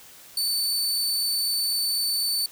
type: tone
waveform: sawtooth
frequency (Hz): 4516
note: C#8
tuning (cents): +31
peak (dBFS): -20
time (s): 0.37-2.46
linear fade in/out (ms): 2
effects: white hiss -48 dBFS RMS until 2.51 s